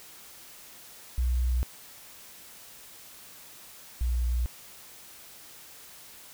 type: tone pair in turn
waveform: sine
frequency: 61.74 / 60.19 Hz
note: B1 / B1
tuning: 0 / -44 cents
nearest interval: unison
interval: 44 cents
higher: first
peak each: -23 / -24 dBFS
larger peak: first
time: 1.18-1.63 / 4.01-4.46 s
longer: neither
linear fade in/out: 0 ms
effects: white hiss -49 dBFS RMS until 6.33 s